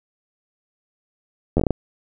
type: slowing click train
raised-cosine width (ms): 2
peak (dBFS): -5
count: 7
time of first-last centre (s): 1.57-1.707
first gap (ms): 11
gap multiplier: 1.29
effects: none